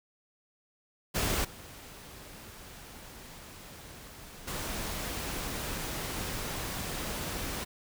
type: noise with level steps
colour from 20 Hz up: pink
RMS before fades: -30 / -48 / -36 dBFS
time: 1.14-7.65 s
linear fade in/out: 20 ms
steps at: 1.44 / 4.47 s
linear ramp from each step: 10 ms
effects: none